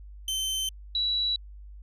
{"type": "tone pair in turn", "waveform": ["sawtooth", "sine"], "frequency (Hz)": [3087, 3922], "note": ["G7", "B7"], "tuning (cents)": [-27, -13], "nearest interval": "major third", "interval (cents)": 414, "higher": "second", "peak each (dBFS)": -24, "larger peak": "neither", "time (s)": [[0.28, 0.69], [0.95, 1.36]], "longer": "neither", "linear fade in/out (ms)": 2, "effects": ["added 50 Hz sine -42 dBFS peak until 1.82 s", "resampled to 32000 Hz"]}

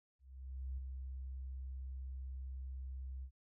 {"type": "tone with ADSR envelope", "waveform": "sine", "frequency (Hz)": 65.41, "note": "C2", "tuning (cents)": 0, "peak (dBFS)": -38, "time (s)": [0.19, 3.31], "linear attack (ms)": 590, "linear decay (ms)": 4, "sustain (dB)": -4, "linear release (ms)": 77, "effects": []}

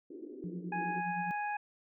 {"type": "band-pass noise", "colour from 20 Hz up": "white", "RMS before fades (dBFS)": -46, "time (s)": [0.1, 1.01], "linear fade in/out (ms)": 5, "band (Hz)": [290, 380], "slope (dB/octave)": 48}
{"type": "tone with tremolo", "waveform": "sine", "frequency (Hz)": 177.3, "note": "F3", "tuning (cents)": 26, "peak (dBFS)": -36, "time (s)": [0.44, 1.31], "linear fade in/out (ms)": 0, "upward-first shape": "sine", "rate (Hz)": 9.6, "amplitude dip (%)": 70}
{"type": "harmonic tone", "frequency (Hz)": 830.6, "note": "G#5", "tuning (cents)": 0, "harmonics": [1, 2, 3], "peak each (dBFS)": [-34, -40, -44], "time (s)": [0.72, 1.57], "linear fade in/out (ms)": 5}
{"effects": []}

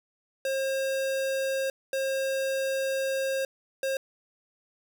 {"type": "tone bursts at uneven times", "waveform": "square", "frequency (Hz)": 536, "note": "C5", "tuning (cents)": 42, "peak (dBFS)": -27, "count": 3, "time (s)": [[0.45, 1.7], [1.93, 3.45], [3.83, 3.97]], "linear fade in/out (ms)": 2, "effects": []}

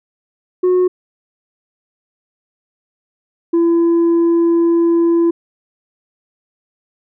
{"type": "tone pair in turn", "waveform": "sine", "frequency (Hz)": [364.3, 337.2], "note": ["F#4", "E4"], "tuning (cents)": [-27, 39], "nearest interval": "minor second", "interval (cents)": 134, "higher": "first", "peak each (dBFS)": -7, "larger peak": "neither", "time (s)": [[0.63, 0.88], [3.53, 5.31]], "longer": "second", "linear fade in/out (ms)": 10, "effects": ["tanh soft clip ceiling -9 dBFS"]}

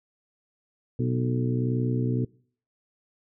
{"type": "harmonic tone with a mistuned harmonic", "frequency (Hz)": 61.74, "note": "B1", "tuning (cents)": 0, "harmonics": [2, 3, 4, 5, 6, 7], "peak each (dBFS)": [-25, -37, -29, -35, -35, -35], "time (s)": [0.99, 2.25], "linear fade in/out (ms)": 5, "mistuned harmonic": 7, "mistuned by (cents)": 34, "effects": ["noise-tail reverb RT60 0.5 s tail -24 dB re dry"]}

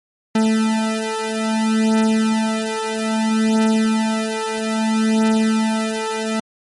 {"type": "beating tone pair", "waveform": "40% pulse", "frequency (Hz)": [220, 220.61], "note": ["A3", "A3"], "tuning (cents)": [0, 5], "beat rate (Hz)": 0.61, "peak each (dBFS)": -18, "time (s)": [0.35, 6.4], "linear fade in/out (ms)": 5, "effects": ["MP3 48 kbps"]}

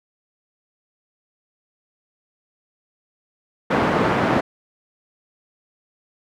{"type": "band-pass noise", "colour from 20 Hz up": "pink", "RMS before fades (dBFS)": -19, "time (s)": [3.7, 4.41], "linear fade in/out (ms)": 10, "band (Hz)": [180, 1500], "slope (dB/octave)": 12, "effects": []}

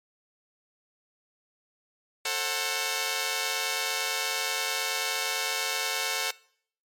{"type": "chord", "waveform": "5% pulse", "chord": "F# diminished", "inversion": "first", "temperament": "just", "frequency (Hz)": [444, 532.8, 740], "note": ["A4", "C5", "F#5"], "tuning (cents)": [16, 31, 0], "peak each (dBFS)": -21, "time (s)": [2.25, 6.31], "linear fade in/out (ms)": 5, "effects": ["noise-tail reverb RT60 0.6 s tail -22 dB re dry", "MP3 64 kbps"]}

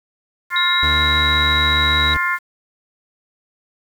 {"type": "harmonic tone", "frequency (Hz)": 352.3, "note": "F4", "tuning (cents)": 15, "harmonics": [3, 4, 5, 6], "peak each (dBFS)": [-22, -22, -22, -22], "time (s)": [0.5, 2.39], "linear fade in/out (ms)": 50}
{"type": "tone with pitch glide", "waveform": "sine", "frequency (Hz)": [3828, 3852], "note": ["A#7", "B7"], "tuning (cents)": [45, -44], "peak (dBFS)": -17, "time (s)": [0.56, 2.14], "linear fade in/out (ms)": 2, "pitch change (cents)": 11, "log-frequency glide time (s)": [0.71, 0.82]}
{"type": "tone with vibrato", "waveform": "40% pulse", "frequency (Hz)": 74.6, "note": "D2", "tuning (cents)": 28, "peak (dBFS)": -20, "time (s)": [0.83, 2.17], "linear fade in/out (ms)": 0, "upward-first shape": "sine", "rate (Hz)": 6.4, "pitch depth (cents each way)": 13}
{"effects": ["7-bit"]}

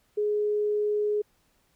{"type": "tone", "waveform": "sine", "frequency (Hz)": 418.4, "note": "G#4", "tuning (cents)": 13, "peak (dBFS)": -23, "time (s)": [0.17, 1.22], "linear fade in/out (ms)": 10, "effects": ["pink hiss -68 dBFS RMS until 1.75 s"]}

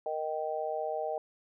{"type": "chord", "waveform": "sine", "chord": "Eb major", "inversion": "second", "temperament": "just", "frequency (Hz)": [466.7, 622.3, 777.8], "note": ["Bb4", "Eb5", "G5"], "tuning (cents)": [2, 0, -14], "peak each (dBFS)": [-37, -34, -36], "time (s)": [0.06, 1.18], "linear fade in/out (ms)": 2, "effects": []}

